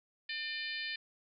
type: harmonic tone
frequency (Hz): 600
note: D5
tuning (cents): +37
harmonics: 3 / 4 / 5 / 6 / 7 / 8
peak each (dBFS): -41 / -42 / -45 / -46 / -44 / -48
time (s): 0.29-0.96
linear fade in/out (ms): 5
effects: none